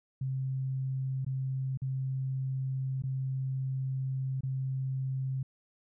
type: tone with dropouts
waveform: sine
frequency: 132.4 Hz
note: C3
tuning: 21 cents sharp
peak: -30 dBFS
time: 0.21-5.43 s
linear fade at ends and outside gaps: 5 ms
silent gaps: 1.248-1.264 / 1.774-1.818 / 3.022-3.036 / 4.408-4.433 s
effects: none